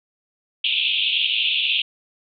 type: band-pass noise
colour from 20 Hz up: white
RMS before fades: -21 dBFS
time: 0.64-1.82 s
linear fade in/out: 5 ms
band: 2500 to 3600 Hz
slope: 96 dB/octave
effects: none